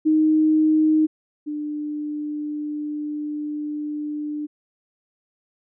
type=tone pair in turn; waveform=sine; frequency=311.1 / 298.4 Hz; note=D#4 / D4; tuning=0 / +28 cents; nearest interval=minor second; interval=72 cents; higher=first; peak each=-14 / -25 dBFS; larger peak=first; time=0.05-1.07 / 1.46-4.47 s; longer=second; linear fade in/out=20 ms; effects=none

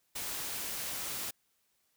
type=noise; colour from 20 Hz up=white; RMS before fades=-38 dBFS; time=0.15-1.31 s; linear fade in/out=10 ms; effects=white hiss -75 dBFS RMS until 1.96 s

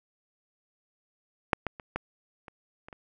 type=clicks; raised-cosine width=0.5 ms; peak=-6 / -15 / -26 / -15 / -29 / -29 / -29 dBFS; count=7; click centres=1.532 / 1.667 / 1.798 / 1.96 / 2.482 / 2.885 / 2.928 s; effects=none

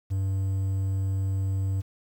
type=tone; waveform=triangle; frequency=96.5 Hz; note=G2; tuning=27 cents flat; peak=-22 dBFS; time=0.1-1.82 s; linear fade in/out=20 ms; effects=9-bit

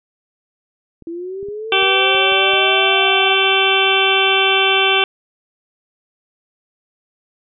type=clicks; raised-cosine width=3 ms; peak=-27 dBFS; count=7; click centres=1.023 / 1.429 / 1.486 / 1.827 / 2.149 / 2.322 / 2.536 s
type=linear sweep; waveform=sine; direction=up; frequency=328.6 to 780 Hz; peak=-24 dBFS; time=1.07-3.44 s; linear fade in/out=2 ms
type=harmonic tone; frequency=386.4 Hz; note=G4; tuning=25 cents flat; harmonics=1 / 2 / 3 / 4 / 6 / 7 / 8 / 9; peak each=-19 / -21 / -22 / -22 / -20 / -18 / -19 / -21 dBFS; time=1.72-5.04 s; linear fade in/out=2 ms
effects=none

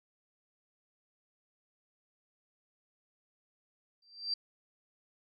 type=tone with exponential growth; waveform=sine; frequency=4699 Hz; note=D8; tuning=in tune; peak=-28 dBFS; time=4.02-4.34 s; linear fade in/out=5 ms; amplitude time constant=69 ms; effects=none

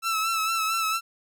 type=tone with vibrato; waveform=sawtooth; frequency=1318.5 Hz; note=E6; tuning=in tune; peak=-20 dBFS; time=0.02-1.01 s; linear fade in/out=50 ms; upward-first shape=sine; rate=4.4 Hz; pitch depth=40 cents each way; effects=none

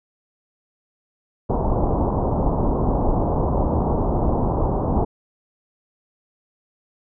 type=low-pass noise; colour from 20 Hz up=pink; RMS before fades=-20 dBFS; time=1.49-5.05 s; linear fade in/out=10 ms; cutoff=1000 Hz; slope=48 dB/octave; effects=none

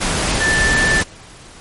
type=tone in noise; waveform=sine; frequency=1764 Hz; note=A6; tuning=4 cents sharp; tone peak=-14 dBFS; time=0.4-1.02 s; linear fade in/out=20 ms; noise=pink; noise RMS=-18 dBFS; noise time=0-1.04 s; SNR=+1 dB; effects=pink hiss -40 dBFS RMS until 1.6 s + MP3 48 kbps

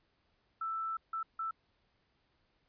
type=tone bursts at uneven times; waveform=sine; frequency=1324 Hz; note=E6; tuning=7 cents sharp; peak=-34 dBFS; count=3; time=0.61-0.97 / 1.13-1.23 / 1.39-1.51 s; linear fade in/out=5 ms; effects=pink hiss -75 dBFS RMS until 2.68 s + resampled to 11025 Hz

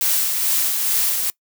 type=noise with tremolo; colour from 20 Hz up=blue; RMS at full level=-18 dBFS; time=0.01-1.3 s; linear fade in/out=0 ms; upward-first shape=sine; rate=2.3 Hz; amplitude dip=35%; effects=noise-tail reverb RT60 0.1 s tail -23 dB re dry

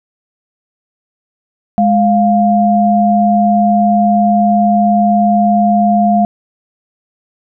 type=tone pair together; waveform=sine; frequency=208.2 / 700.3 Hz; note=G#3 / F5; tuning=+5 / +5 cents; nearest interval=octave + major sixth; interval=2100 cents; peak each=-10 dBFS; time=1.78-6.25 s; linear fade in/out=0 ms; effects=none

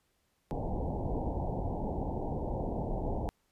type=low-pass noise; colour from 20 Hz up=pink; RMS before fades=-34 dBFS; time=0.51-3.29 s; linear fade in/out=0 ms; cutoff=920 Hz; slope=96 dB/octave; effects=pink hiss -75 dBFS RMS until 3.51 s + resampled to 32000 Hz

